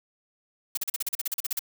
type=noise bursts; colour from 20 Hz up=blue; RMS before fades=-28 dBFS; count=14; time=0.75-1.593 s; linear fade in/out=5 ms; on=24 ms; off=39 ms; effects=none